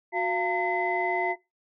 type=tone cluster; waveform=sine; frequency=365.9 / 691 / 907 / 2031 Hz; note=F#4 / F5 / A#5 / B6; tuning=-19 / -19 / -48 / +48 cents; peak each=-29 dBFS; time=0.12-1.36 s; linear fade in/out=50 ms; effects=noise-tail reverb RT60 0.2 s tail -18 dB re dry + tanh soft clip ceiling -14 dBFS